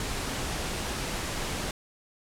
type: noise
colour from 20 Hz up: pink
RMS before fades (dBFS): -32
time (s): 0-1.71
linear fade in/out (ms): 2
effects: low-pass 10000 Hz 12 dB/octave